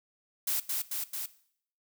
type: noise with echo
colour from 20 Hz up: blue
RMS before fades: -30 dBFS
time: 0.47-0.6 s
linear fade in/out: 5 ms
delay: 220 ms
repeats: 3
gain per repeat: -2 dB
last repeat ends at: 1.26 s
effects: noise-tail reverb RT60 0.6 s tail -17 dB re dry

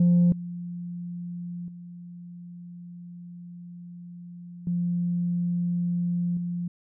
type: tone with level steps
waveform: sine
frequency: 174.61 Hz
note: F3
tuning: in tune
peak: -14 / -32 / -39 / -23 / -27 dBFS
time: 0-6.68 s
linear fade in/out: 5 ms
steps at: 0.32 / 1.68 / 4.67 / 6.37 s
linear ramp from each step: 2 ms
effects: tanh soft clip ceiling -14 dBFS

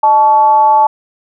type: tone with frequency modulation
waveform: sine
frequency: 870 Hz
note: A5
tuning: 20 cents flat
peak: -5 dBFS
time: 0.03-0.87 s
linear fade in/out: 5 ms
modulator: 254 Hz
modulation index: 0.43
effects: none

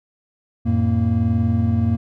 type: tone cluster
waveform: triangle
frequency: 89.4 / 110.5 / 230.9 Hz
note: F2 / A2 / A#3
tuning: +41 / +8 / -16 cents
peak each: -18 dBFS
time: 0.65-1.97 s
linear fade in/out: 20 ms
effects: none

